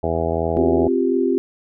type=harmonic tone; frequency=82.41 Hz; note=E2; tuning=in tune; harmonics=1 / 2 / 3 / 4 / 5 / 6 / 7 / 8 / 9 / 10; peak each=-26 / -29 / -30 / -29 / -25 / -26 / -30 / -25 / -31 / -31 dBFS; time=0.03-0.88 s; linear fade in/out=5 ms
type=chord; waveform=sine; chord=C suspended fourth; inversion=none; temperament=just; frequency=261.6 / 348.8 / 392.4 Hz; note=C4 / F4 / G4; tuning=0 / -2 / +2 cents; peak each=-20 dBFS; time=0.57-1.38 s; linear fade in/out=0 ms
effects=none